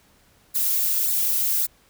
violet noise with flanger, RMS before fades -22 dBFS, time 0.54-1.67 s, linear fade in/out 20 ms, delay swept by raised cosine 0.33 to 4.13 ms, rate 1.8 Hz, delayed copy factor -1, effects pink hiss -58 dBFS RMS until 1.89 s

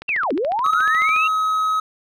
click train, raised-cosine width 0.3 ms, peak -17 dBFS, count 17, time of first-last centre 0.02-1.163 s, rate 14 Hz
sine linear two-way sweep, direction down then up, 2778 to 241.1 to 2778 Hz, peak -18 dBFS, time 0.08-1.28 s, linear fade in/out 10 ms, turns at 0.33 s
triangle tone, 1274 Hz, D#6, 41 cents sharp, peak -15 dBFS, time 0.64-1.8 s, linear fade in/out 5 ms
effects none

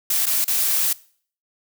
blue noise with dropouts, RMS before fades -20 dBFS, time 0.1-0.93 s, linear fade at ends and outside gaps 5 ms, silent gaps 0.258-0.265 / 0.445-0.478 s, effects noise-tail reverb RT60 0.5 s tail -21 dB re dry

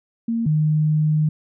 sine tone pair in turn, 230 / 153.51 Hz, A#3 / D#3, -23 / -23 cents, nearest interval perfect fifth, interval 700 cents, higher first, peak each -19 / -15 dBFS, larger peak second, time 0.28-0.46 / 0.46-1.29 s, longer second, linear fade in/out 5 ms, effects none

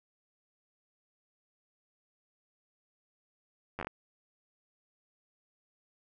slowing click train, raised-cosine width 0.5 ms, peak -22 dBFS, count 6, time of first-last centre 3.79-3.87 s, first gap 10 ms, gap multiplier 1.24, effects none

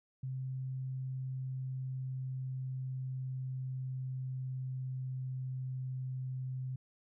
sine tone with pitch glide, 130.81 to 129.46 Hz, C3 to C3, 0 to -18 cents, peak -36 dBFS, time 0.23-6.76 s, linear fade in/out 5 ms, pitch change -18 cents, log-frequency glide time 0.89-5.87 s, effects none

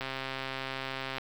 click train, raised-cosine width 0.3 ms, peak -19 dBFS, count 157, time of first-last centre 0.01-1.183 s, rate 133 Hz, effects 8-bit

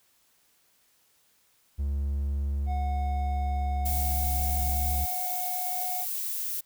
triangle tone with pitch glide, 70.2 to 68.91 Hz, C#2 to C#2, +22 to -10 cents, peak -24 dBFS, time 1.78-5.06 s, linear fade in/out 20 ms, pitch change -32 cents, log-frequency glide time 2.84-4.46 s
triangle tone, 730 Hz, F#5, 24 cents flat, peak -31 dBFS, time 2.66-6.06 s, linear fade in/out 50 ms
violet noise, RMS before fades -32 dBFS, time 3.85-6.61 s, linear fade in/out 10 ms
effects white hiss -66 dBFS RMS until 6.65 s

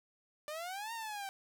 sawtooth exponential two-way sweep, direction up then down, 590 to 932.3 to 770 Hz, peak -36 dBFS, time 0.48-1.29 s, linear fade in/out 0 ms, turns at 0.93 s, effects none

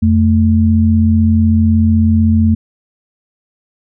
sine tone pair together, 87.7 / 221 Hz, F2 / A3, +8 / +8 cents, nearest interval octave + major third, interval 1600 cents, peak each -10 dBFS, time 0.02-2.55 s, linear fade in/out 10 ms, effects none

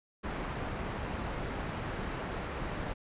pink low-pass noise, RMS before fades -37 dBFS, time 0.23-2.94 s, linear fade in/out 20 ms, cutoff 2000 Hz, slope 12 dB/octave, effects resampled to 8000 Hz

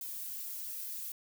violet noise with flanger, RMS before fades -41 dBFS, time 0.01-1.12 s, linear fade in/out 2 ms, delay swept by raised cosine 1.9 to 4 ms, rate 1.2 Hz, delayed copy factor +0.75, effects none

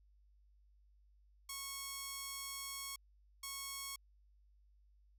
5% pulse tone bursts at uneven times, 1100 Hz, C#6, 14 cents flat, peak -31 dBFS, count 2, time 1.49-2.96 / 3.43-3.96 s, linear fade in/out 5 ms, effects added 50 Hz sine -65 dBFS peak until 5.18 s

